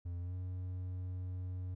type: tone with pitch glide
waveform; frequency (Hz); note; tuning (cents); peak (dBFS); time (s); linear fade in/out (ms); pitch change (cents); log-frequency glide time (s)
triangle; 87.31 to 91.39; F2 to F#2; 0 to -21; -36; 0.05-1.75; 10; +79; 0.19-0.34
effects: none